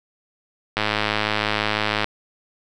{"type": "click train", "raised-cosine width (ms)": 0.3, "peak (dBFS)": -4, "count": 136, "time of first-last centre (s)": [0.77, 2.044], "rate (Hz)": 106, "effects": []}